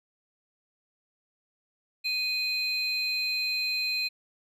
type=tone pair together; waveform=triangle; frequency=2489 / 4120 Hz; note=D#7 / C8; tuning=0 / -28 cents; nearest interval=major sixth; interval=872 cents; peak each=-28 dBFS; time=2.04-4.09 s; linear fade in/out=20 ms; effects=resampled to 32000 Hz